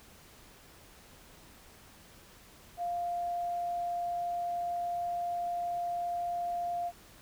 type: tone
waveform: sine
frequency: 698.5 Hz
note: F5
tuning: in tune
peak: -31 dBFS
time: 2.77-6.92 s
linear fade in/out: 50 ms
effects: pink hiss -56 dBFS RMS until 7.21 s